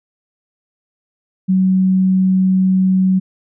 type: tone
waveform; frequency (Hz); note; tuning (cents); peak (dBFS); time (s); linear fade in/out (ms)
sine; 187.7; F#3; +25; -10; 1.48-3.2; 20
effects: none